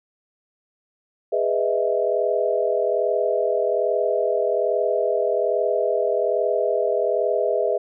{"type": "chord", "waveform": "sine", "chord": "E major seventh", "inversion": "first", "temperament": "just", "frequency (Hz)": [412, 494.4, 618.1, 659.3], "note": ["G#4", "B4", "D#5", "E5"], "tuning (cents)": [-14, 2, -12, 0], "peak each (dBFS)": -24, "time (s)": [1.32, 7.78], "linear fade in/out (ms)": 10, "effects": []}